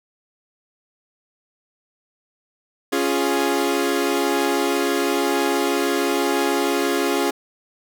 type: chord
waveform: sawtooth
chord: Db major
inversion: none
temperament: equal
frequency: 277.2 / 349.2 / 415.3 Hz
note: Db4 / F4 / Ab4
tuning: 0 / 0 / 0 cents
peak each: -19 dBFS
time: 2.92-7.31 s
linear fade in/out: 10 ms
effects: none

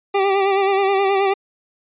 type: tone with vibrato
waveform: 25% pulse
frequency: 392 Hz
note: G4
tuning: in tune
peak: -11 dBFS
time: 0.14-1.34 s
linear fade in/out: 10 ms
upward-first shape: sine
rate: 9.4 Hz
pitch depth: 42 cents each way
effects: resampled to 8000 Hz

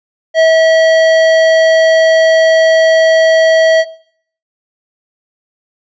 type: tone with tanh clipping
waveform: sine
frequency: 646 Hz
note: E5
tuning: 35 cents flat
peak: -7 dBFS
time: 0.34-3.85 s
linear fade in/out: 50 ms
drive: 15 dB
effects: noise-tail reverb RT60 0.6 s tail -18 dB re dry + resampled to 16000 Hz

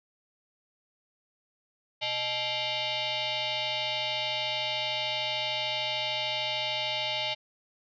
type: tone with frequency modulation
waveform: sine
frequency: 123.3 Hz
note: B2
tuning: 2 cents flat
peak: -28 dBFS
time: 2.01-7.35 s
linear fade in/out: 20 ms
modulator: 740 Hz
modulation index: 5.3
effects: none

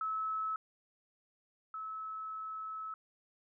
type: tone pair in turn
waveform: sine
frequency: 1298 / 1298 Hz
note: E6 / E6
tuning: -27 / -27 cents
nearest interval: unison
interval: 0 cents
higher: neither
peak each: -33 / -39 dBFS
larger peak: first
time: 0.01-0.56 / 1.74-2.94 s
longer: second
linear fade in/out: 2 ms
effects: none

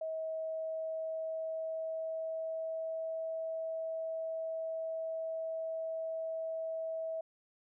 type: tone with pitch glide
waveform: sine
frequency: 640 to 647.8 Hz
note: D#5 to E5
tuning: +49 to -30 cents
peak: -35 dBFS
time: 0.01-7.21 s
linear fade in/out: 5 ms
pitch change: +21 cents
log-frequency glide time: 0.29-3.25 s
effects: none

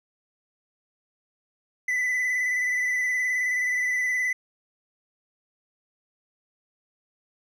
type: tone with vibrato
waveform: triangle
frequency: 1998 Hz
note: B6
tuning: 20 cents sharp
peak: -21 dBFS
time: 1.88-4.33 s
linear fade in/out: 5 ms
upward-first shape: square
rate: 19 Hz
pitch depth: 22 cents each way
effects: none

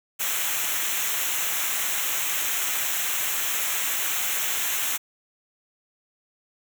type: noise with comb filter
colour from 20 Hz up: white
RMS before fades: -26 dBFS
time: 0.19-4.98 s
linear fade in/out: 20 ms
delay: 0.21 ms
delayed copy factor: -0.75
effects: none

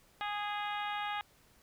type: harmonic tone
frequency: 413.4 Hz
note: G#4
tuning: 8 cents flat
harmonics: 2 / 3 / 4 / 5 / 6 / 7 / 8 / 9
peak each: -37 / -41 / -43 / -45 / -47 / -48 / -49 / -50 dBFS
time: 0.21-1.21 s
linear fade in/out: 0 ms
effects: pink hiss -65 dBFS RMS until 1.62 s

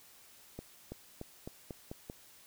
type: accelerating click train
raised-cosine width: 2 ms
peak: -28 dBFS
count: 7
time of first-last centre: 0.59-2.099 s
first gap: 330 ms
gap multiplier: 0.89
effects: white hiss -59 dBFS RMS until 2.46 s

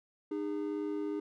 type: tone pair together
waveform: triangle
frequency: 305.1 / 407.3 Hz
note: D#4 / G#4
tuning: -34 / -34 cents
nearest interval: perfect fourth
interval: 500 cents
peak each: -33 / -35 dBFS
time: 0.31-1.2 s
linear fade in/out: 5 ms
effects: none

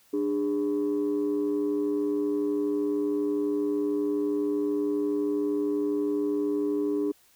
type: tone pair together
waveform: sine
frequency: 296.8 / 409.4 Hz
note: D4 / G#4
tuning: +18 / -25 cents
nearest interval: tritone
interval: 557 cents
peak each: -25 / -26 dBFS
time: 0.13-7.12 s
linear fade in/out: 10 ms
effects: tanh soft clip ceiling -20 dBFS + white hiss -61 dBFS RMS until 7.35 s

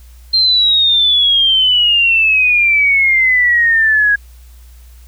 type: exponential sweep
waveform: sine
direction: down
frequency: 4186 to 1646 Hz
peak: -8 dBFS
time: 0.33-4.16 s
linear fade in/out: 10 ms
effects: added 60 Hz sine -36 dBFS peak until 5.07 s + white hiss -50 dBFS RMS until 5.07 s

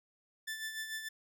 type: tone with tremolo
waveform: sawtooth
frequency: 1760 Hz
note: A6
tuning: in tune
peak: -33 dBFS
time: 0.47-1.09 s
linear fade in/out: 10 ms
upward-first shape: sine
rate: 6.8 Hz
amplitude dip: 55%
effects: none

